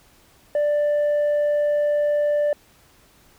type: tone with tanh clipping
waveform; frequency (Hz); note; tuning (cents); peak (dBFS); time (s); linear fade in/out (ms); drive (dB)
triangle; 589; D5; +5; -18; 0.55-2.53; 2; 7
effects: pink hiss -55 dBFS RMS until 3.38 s